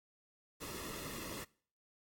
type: noise with comb filter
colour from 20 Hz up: pink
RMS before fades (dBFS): -45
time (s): 0.6-1.45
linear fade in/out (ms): 20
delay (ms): 1.3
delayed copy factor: -0.65
effects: noise-tail reverb RT60 0.5 s tail -23 dB re dry + AAC 64 kbps